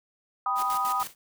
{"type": "chord", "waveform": "sine", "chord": "G augmented", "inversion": "none", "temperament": "equal", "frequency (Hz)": [784, 987.8, 1244.5], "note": ["G5", "B5", "D#6"], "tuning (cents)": [0, 0, 0], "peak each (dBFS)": [-31, -30, -26], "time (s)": [0.46, 1.03], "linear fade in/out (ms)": 2}
{"type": "noise with tremolo", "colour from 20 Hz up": "white", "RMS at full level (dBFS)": -37, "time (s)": [0.55, 1.15], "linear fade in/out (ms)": 50, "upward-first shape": "square", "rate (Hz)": 6.7, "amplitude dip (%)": 75}
{"effects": []}